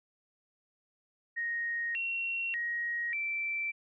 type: tone with pitch steps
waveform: sine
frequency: 1868 / 2732 / 1887 / 2336 Hz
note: A#6 / F7 / A#6 / D7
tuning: +3 / -39 / +21 / -10 cents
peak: -31 dBFS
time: 1.36-3.72 s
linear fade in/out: 20 ms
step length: 590 ms
effects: none